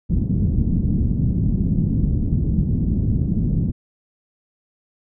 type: low-pass noise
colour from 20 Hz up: white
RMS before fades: -19 dBFS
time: 0.09-3.72 s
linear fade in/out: 20 ms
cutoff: 210 Hz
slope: 24 dB/octave
effects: none